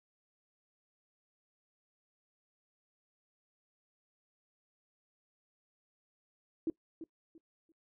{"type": "tone with echo", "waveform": "sine", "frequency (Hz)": 325.5, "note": "E4", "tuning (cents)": -22, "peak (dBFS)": -29, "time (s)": [6.67, 6.7], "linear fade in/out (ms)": 2, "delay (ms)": 340, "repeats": 3, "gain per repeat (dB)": -12, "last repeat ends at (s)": 7.72, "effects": ["noise-tail reverb RT60 0.1 s tail -21 dB re dry"]}